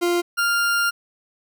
40% pulse tone pair in turn, 348.7 / 1399.2 Hz, F4 / F6, -3 / +3 cents, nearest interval 2 octaves, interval 2406 cents, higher second, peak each -17 dBFS, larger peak neither, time 0.01-0.22 / 0.37-0.91 s, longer second, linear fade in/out 20 ms, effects none

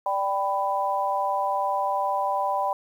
sine chord, G major, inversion second, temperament equal with one note detuned, 587.3 / 784 / 993.5 Hz, D5 / G5 / B5, 0 / 0 / +10 cents, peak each -29 / -26 / -26 dBFS, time 0.06-2.73 s, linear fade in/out 2 ms, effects 9-bit

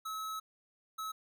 square tone bursts at uneven times, 1292 Hz, E6, 35 cents flat, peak -38 dBFS, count 2, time 0.05-0.4 / 0.98-1.12 s, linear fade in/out 10 ms, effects none

